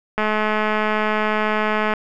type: click train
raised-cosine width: 0.5 ms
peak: -6 dBFS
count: 377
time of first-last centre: 0.18-1.937 s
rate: 214 Hz
effects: none